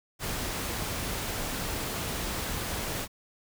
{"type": "noise", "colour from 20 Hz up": "pink", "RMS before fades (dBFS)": -33, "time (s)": [0.19, 3.08], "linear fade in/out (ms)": 50, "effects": []}